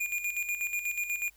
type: tone with tremolo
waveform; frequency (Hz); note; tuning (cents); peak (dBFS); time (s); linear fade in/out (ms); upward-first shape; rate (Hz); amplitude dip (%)
square; 2428; D#7; -43; -29; 0-1.3; 10; square; 8.2; 60
effects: added 50 Hz sine -63 dBFS peak until 1.36 s + white hiss -64 dBFS RMS until 1.36 s